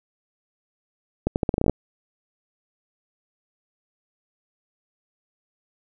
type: accelerating click train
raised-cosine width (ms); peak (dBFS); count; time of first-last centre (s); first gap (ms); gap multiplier
2; -7; 11; 1.27-1.696; 89; 0.82
effects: none